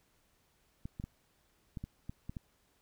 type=clicks; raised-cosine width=5 ms; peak=-28 dBFS; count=8; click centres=0.855 / 0.999 / 1.04 / 1.772 / 1.84 / 2.095 / 2.295 / 2.368 s; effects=pink hiss -72 dBFS RMS until 2.81 s